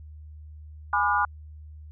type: chord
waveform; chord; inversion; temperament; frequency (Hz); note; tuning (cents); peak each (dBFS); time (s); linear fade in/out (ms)
sine; G# diminished seventh; none; just; 830.6 / 996.7 / 1196.1 / 1435.3; G#5 / B5 / D6 / F6; 0 / +16 / +31 / +47; -26; 0.93-1.25; 2
effects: added 76 Hz sine -41 dBFS peak until 1.91 s